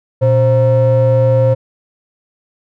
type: ring-modulated tone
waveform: triangle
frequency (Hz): 204.1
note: G#3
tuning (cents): -30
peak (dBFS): -3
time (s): 0.21-1.55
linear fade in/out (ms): 20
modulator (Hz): 323
effects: none